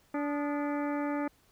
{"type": "harmonic tone with a mistuned harmonic", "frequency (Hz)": 290, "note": "D4", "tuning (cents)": -22, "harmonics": [1, 2, 3, 4, 5, 6, 7, 8], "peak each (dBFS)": [-31, -37, -39, -42, -47, -47, -48, -51], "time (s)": [0.14, 1.28], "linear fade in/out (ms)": 5, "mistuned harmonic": 4, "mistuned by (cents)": 99, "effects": ["pink hiss -66 dBFS RMS until 1.51 s"]}